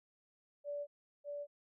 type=tone with echo; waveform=sine; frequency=579 Hz; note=D5; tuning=25 cents flat; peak=-38 dBFS; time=0.64-0.87 s; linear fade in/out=50 ms; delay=600 ms; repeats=1; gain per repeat=-2 dB; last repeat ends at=1.47 s; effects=none